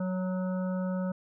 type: harmonic tone with a mistuned harmonic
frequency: 185 Hz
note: F#3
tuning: in tune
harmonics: 1 / 3 / 5 / 7 / 8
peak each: -29 / -36 / -46 / -46 / -49 dBFS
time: 0-1.12 s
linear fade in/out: 5 ms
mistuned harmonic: 7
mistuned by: -22 cents
effects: none